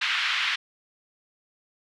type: band-pass noise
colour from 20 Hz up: white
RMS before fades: -26 dBFS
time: 0.01-0.56 s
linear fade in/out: 10 ms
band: 1300 to 3400 Hz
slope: 24 dB/octave
effects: none